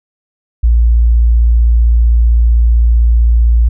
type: tone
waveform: sine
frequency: 57.8 Hz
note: A#1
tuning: 14 cents flat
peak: -5 dBFS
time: 0.63-3.69 s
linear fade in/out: 10 ms
effects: none